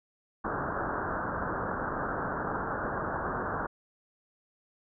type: low-pass noise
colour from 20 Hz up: white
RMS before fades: -33 dBFS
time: 0.44-3.67 s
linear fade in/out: 10 ms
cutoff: 1600 Hz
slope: 96 dB/octave
effects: none